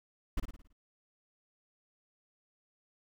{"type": "noise with echo", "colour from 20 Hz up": "brown", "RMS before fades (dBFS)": -30, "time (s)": [0.37, 0.4], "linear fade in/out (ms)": 5, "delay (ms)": 55, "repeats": 6, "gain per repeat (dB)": -6, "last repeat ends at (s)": 0.73, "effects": []}